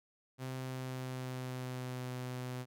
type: tone with pitch glide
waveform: sawtooth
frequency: 130 to 126.23 Hz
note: C3 to B2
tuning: -11 to +38 cents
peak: -35 dBFS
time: 0.38-2.66 s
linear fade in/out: 50 ms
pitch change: -51 cents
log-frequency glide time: 0.56-2.11 s
effects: none